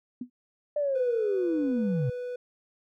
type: tone with exponential decay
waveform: sine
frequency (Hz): 246.9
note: B3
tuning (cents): 0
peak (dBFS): -28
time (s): 0.21-0.3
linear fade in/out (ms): 5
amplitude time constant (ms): 19
type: linear sweep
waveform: sine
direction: down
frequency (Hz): 599 to 120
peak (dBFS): -24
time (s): 0.76-2.1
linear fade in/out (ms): 5
type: tone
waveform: triangle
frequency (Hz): 493.9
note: B4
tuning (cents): 0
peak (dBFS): -30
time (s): 0.95-2.36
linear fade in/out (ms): 5
effects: tanh soft clip ceiling -16 dBFS